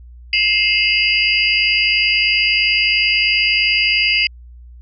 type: tone cluster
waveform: sine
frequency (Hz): 2115 / 2572 / 2672 / 2921 / 4832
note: C7 / E7 / E7 / F#7 / D8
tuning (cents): +18 / -43 / +23 / -23 / +48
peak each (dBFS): -19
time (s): 0.33-4.27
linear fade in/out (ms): 2
effects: added 60 Hz sine -36 dBFS peak until 4.81 s